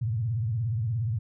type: tone with vibrato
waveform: sine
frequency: 113.4 Hz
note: A#2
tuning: 47 cents flat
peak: -25 dBFS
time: 0.01-1.19 s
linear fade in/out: 10 ms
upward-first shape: triangle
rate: 17 Hz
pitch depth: 240 cents each way
effects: none